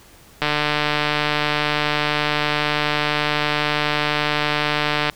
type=click train; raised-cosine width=0.3 ms; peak=-3 dBFS; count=698; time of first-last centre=0.42-5.098 s; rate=149 Hz; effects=pink hiss -48 dBFS RMS until 5.15 s